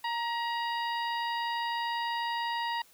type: harmonic tone with a mistuned harmonic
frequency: 951 Hz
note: A#5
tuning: 34 cents sharp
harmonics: 1 / 2 / 3 / 4 / 5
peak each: -31 / -37 / -41 / -43 / -45 dBFS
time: 0.04-2.82 s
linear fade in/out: 5 ms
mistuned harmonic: 1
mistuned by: -33 cents
effects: white hiss -60 dBFS RMS until 2.93 s